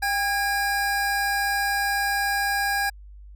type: tone pair together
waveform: square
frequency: 797 / 1639.8 Hz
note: G5 / G#6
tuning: +28 / -22 cents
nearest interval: octave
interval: 1250 cents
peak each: -26 / -25 dBFS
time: 0.02-2.9 s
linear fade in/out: 10 ms
effects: added 50 Hz sine -41 dBFS peak until 3.35 s